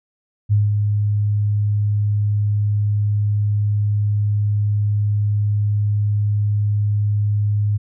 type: tone with ADSR envelope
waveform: sine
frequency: 103.83 Hz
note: G#2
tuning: in tune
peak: -11 dBFS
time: 0.49-7.78 s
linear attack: 31 ms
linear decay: 180 ms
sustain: -4 dB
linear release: 18 ms
effects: none